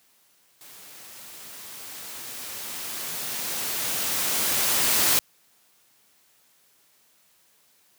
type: noise with level ramp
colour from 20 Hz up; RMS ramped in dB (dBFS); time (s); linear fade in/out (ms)
white; -47 to -20; 0.61-5.19; 0
effects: white hiss -62 dBFS RMS until 7.98 s + high-pass 100 Hz 12 dB/octave